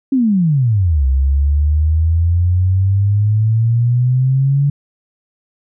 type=exponential two-way sweep; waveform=sine; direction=down then up; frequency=277.2 to 65.41 to 143.5 Hz; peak=-10 dBFS; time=0.12-4.7 s; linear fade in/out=5 ms; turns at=1.06 s; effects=none